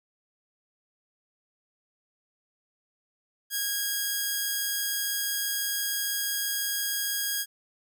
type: tone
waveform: 5% pulse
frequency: 1639 Hz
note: G#6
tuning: 23 cents flat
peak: -16 dBFS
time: 3.5-7.46 s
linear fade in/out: 50 ms
effects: none